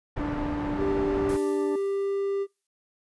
pink low-pass noise, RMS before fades -33 dBFS, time 0.16-1.37 s, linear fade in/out 10 ms, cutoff 1400 Hz, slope 12 dB/octave
harmonic tone, 293.7 Hz, D4, in tune, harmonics 1 / 2 / 3 / 4 / 6, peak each -28 / -41 / -40 / -50 / -53 dBFS, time 0.19-1.76 s, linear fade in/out 5 ms
triangle tone with pitch glide, 392 to 396.1 Hz, G4 to G4, 0 to +18 cents, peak -23 dBFS, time 0.77-2.47 s, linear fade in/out 50 ms, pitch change +18 cents, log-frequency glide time 1.05-2.14 s
blue noise with exponential decay, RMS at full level -40 dBFS, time 1.29-2.67 s, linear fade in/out 2 ms, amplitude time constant 300 ms
effects noise-tail reverb RT60 0.2 s tail -24 dB re dry + resampled to 24000 Hz

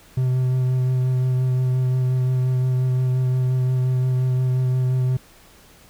triangle tone with vibrato, 128 Hz, C3, 38 cents flat, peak -15 dBFS, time 0.17-5.17 s, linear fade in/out 5 ms, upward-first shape sine, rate 5.7 Hz, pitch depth 14 cents each way, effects pink hiss -50 dBFS RMS until 5.89 s

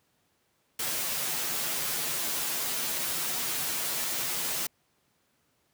white noise with comb filter, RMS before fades -31 dBFS, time 0.79-4.67 s, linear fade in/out 5 ms, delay 10 ms, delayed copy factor -0.75, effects pink hiss -71 dBFS RMS until 5.73 s + high-pass 100 Hz 12 dB/octave

